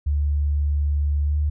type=tone with pitch glide; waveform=sine; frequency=72.8 to 74.42 Hz; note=D2 to D2; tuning=-15 to +24 cents; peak=-18 dBFS; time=0.06-1.5 s; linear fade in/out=10 ms; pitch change=+39 cents; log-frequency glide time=1.24-1.37 s; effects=none